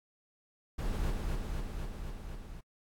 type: noise with echo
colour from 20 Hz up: brown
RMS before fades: -33 dBFS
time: 0.78-1.11 s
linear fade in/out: 10 ms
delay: 250 ms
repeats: 6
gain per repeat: -2 dB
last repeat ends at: 2.61 s
effects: AAC 64 kbps